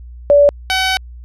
sine / 10% pulse tone pair in turn, 576 / 756.5 Hz, D5 / F#5, -34 / +38 cents, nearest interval perfect fourth, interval 472 cents, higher second, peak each -5 dBFS, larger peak neither, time 0.3-0.49 / 0.7-0.97 s, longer second, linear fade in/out 0 ms, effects added 60 Hz sine -31 dBFS peak until 1.24 s + low-pass 8000 Hz 12 dB/octave

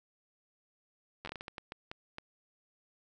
slowing click train, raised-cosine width 0.3 ms, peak -25 dBFS, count 12, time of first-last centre 1.25-2.184 s, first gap 10 ms, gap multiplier 1.39, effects none

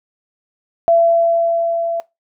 sine tone with level ramp, 673 Hz, E5, 36 cents sharp, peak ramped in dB -8 to -18 dBFS, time 0.88-2 s, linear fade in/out 0 ms, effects noise-tail reverb RT60 0.2 s tail -20 dB re dry

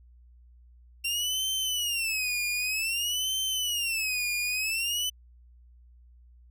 sawtooth tone with vibrato, 2741 Hz, F7, 33 cents flat, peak -24 dBFS, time 1.04-5.1 s, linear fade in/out 10 ms, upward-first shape sine, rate 0.53 Hz, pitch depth 210 cents each way, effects added 60 Hz sine -52 dBFS peak until 6.5 s

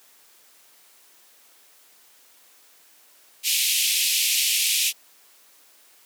pink band-pass noise, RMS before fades -22 dBFS, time 3.43-4.93 s, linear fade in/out 50 ms, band 2400 to 15000 Hz, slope 48 dB/octave, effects white hiss -55 dBFS RMS until 6.05 s + high-pass 300 Hz 12 dB/octave

